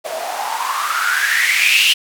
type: noise with band-pass filter sweep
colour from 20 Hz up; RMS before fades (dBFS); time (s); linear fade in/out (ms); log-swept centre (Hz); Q
blue; -17; 0.04-1.94; 20; 590 to 3000; 8.3
effects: none